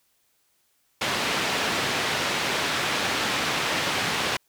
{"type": "band-pass noise", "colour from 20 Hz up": "white", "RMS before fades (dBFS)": -26, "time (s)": [1.01, 4.37], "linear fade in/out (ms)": 5, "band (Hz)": [100, 3200], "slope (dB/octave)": 12, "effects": ["white hiss -68 dBFS RMS until 4.48 s"]}